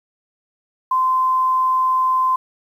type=tone; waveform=sine; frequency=1034 Hz; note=C6; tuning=21 cents flat; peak=-14 dBFS; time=0.91-2.36 s; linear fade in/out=5 ms; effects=8-bit